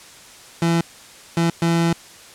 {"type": "tone bursts at uneven times", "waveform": "30% pulse", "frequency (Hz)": 167.8, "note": "E3", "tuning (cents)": 31, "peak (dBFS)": -13, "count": 3, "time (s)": [[0.62, 0.81], [1.37, 1.5], [1.62, 1.93]], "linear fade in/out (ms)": 2, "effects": ["white hiss -43 dBFS RMS until 2.34 s", "low-pass 9000 Hz 12 dB/octave"]}